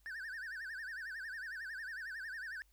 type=tone with vibrato; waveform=triangle; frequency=1661.2 Hz; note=G#6; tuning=in tune; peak=-40 dBFS; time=0.06-2.62 s; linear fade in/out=0 ms; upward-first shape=sine; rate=11 Hz; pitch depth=190 cents each way; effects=added 50 Hz sine -67 dBFS peak until 2.72 s + white hiss -75 dBFS RMS until 2.72 s